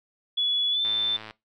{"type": "tone with pitch glide", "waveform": "sine", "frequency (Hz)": [3404, 3547], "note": ["G#7", "A7"], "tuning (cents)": [42, 13], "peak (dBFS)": -22, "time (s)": [0.37, 1.17], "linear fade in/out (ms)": 10, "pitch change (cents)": 71, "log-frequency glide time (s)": [0.71, 0.81]}
{"type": "click train", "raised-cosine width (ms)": 0.3, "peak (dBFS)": -24, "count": 51, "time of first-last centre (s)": [0.85, 1.309], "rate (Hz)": 109}
{"effects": ["noise-tail reverb RT60 0.2 s tail -20 dB re dry"]}